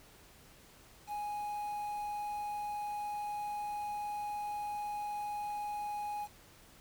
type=tone with quantisation; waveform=triangle; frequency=830.6 Hz; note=G#5; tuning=in tune; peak=-34 dBFS; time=1.07-6.28 s; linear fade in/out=50 ms; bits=9; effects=pink hiss -59 dBFS RMS until 6.8 s